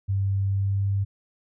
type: tone with pitch glide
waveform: sine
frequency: 98 to 98.97 Hz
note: G2 to G2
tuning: 0 to +17 cents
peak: -21 dBFS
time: 0.08-1.05 s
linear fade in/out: 20 ms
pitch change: +17 cents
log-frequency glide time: 0.49-0.84 s
effects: none